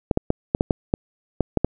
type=clicks; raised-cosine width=2 ms; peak=-4 dBFS; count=10; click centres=0.112 / 0.174 / 0.304 / 0.549 / 0.609 / 0.708 / 0.939 / 1.407 / 1.573 / 1.646 s; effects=none